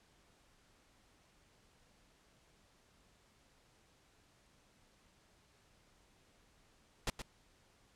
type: noise with echo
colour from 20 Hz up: pink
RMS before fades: -35 dBFS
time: 7.07-7.1 s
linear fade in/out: 2 ms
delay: 120 ms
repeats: 1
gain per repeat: -9 dB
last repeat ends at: 7.22 s
effects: pink hiss -69 dBFS RMS until 7.95 s + low-pass 9000 Hz 12 dB/octave